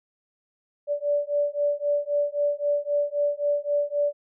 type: beating tone pair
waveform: sine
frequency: 579 / 582.8 Hz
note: D5 / D5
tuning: -25 / -13 cents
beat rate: 3.8 Hz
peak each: -25 dBFS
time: 0.87-4.13 s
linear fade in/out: 50 ms
effects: none